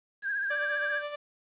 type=tone with vibrato; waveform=sine; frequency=1618 Hz; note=G#6; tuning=46 cents flat; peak=-28 dBFS; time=0.22-1.03 s; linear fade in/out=50 ms; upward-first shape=triangle; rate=15 Hz; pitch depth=73 cents each way
type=tone with tremolo; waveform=sawtooth; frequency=587.3 Hz; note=D5; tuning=in tune; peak=-28 dBFS; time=0.5-1.16 s; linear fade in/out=10 ms; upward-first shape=sine; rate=9.5 Hz; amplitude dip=55%
effects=resampled to 8000 Hz + 10-bit